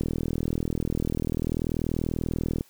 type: click train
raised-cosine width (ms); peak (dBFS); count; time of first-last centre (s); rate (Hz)
3; -14; 106; 0.01-2.609; 40.4
effects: white hiss -58 dBFS RMS until 2.69 s